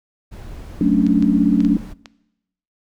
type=noise; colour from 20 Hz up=brown; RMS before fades=-34 dBFS; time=0.31-1.94 s; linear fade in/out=20 ms
type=chord; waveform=sine; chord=D major seventh; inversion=first; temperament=equal; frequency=185 / 220 / 277.2 / 293.7 Hz; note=F#3 / A3 / C#4 / D4; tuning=0 / 0 / 0 / 0 cents; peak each=-18 dBFS; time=0.81-1.77 s; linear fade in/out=2 ms
type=clicks; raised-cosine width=0.2 ms; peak=-18 dBFS; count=5; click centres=1.066 / 1.225 / 1.605 / 1.649 / 2.058 s
effects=noise-tail reverb RT60 0.9 s tail -21 dB re dry